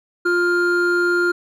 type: tone pair together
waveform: triangle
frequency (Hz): 351 / 1404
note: F4 / F6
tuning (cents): +9 / +9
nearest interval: 2 octaves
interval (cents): 2400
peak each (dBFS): -16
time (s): 0.25-1.32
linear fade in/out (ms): 10
effects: none